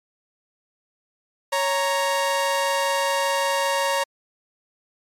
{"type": "tone pair together", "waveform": "sawtooth", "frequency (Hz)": [554.4, 932.4], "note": ["C#5", "A#5"], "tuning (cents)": [0, 0], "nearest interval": "major sixth", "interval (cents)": 900, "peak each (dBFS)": -19, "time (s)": [1.52, 4.04], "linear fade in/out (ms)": 10, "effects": ["low-pass 12000 Hz 12 dB/octave", "MP3 96 kbps"]}